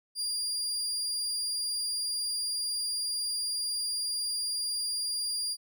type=tone; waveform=30% pulse; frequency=4806 Hz; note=D8; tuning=39 cents sharp; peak=-27 dBFS; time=0.15-5.57 s; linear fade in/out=50 ms; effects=none